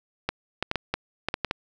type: clicks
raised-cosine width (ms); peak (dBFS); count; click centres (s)
0.3; -9; 9; 0.29 / 0.626 / 0.714 / 0.757 / 0.94 / 1.286 / 1.341 / 1.447 / 1.511
effects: none